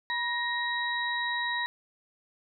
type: tone cluster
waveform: sine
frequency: 970 / 1874 / 3856 Hz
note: B5 / A#6 / B7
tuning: -31 / +9 / -42 cents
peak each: -33 / -30 / -35 dBFS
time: 0.1-1.66 s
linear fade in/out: 0 ms
effects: none